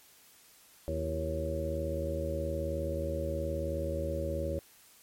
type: harmonic tone with a mistuned harmonic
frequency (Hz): 78.9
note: D#2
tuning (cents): +25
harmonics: 1 / 2 / 3 / 4 / 5 / 6 / 7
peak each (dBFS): -35 / -41 / -44 / -40 / -43 / -42 / -35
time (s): 0.88-4.59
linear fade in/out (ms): 0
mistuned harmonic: 4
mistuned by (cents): +85
effects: white hiss -59 dBFS RMS until 5.02 s + MP3 64 kbps